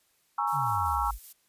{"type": "chord", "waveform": "sine", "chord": "A# half-diminished seventh", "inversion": "third", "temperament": "equal with one note detuned", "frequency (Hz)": [830.6, 932.3, 1108.7, 1331.5], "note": ["G#5", "A#5", "C#6", "E6"], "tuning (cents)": [0, 0, 0, 17], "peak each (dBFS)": -31, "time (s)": [0.38, 1.11], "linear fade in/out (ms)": 5}
{"type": "noise with tremolo", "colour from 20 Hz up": "violet", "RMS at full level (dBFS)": -44, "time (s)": [0.47, 1.33], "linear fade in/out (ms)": 10, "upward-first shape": "square", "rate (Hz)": 5.2, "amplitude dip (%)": 30}
{"type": "exponential sweep", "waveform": "sine", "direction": "down", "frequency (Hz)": [156.5, 46.25], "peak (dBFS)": -33, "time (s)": [0.52, 1.19], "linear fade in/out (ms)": 50}
{"effects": ["white hiss -69 dBFS RMS until 1.48 s", "resampled to 32000 Hz"]}